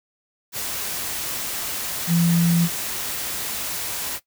sine tone in noise, 170 Hz, F3, 46 cents flat, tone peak -15 dBFS, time 2.07-2.69 s, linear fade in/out 50 ms, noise white, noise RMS -28 dBFS, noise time 0.52-4.2 s, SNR +10 dB, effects noise-tail reverb RT60 0.1 s tail -17 dB re dry

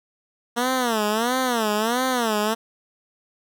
10% pulse tone with vibrato, 233.1 Hz, A#3, in tune, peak -12 dBFS, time 0.56-2.55 s, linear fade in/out 20 ms, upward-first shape sine, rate 1.5 Hz, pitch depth 190 cents each way, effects none

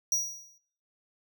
square tone with exponential decay, 5780 Hz, F#8, 41 cents flat, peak -22 dBFS, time 0.12-0.58 s, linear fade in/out 2 ms, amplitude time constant 99 ms, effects noise-tail reverb RT60 0.5 s tail -19 dB re dry

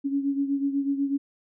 sine beating tone pair, 277.2 / 285.3 Hz, C#4 / C#4, 0 / +50 cents, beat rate 8.1 Hz, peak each -24 / -30 dBFS, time 0.04-1.18 s, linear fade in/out 20 ms, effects none

